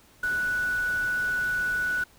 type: tone in noise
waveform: sine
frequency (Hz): 1478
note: F#6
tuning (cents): -2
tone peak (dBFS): -24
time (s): 0.23-2.04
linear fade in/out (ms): 5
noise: pink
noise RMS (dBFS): -42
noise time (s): 0.23-2.04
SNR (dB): +15
effects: pink hiss -57 dBFS RMS until 2.18 s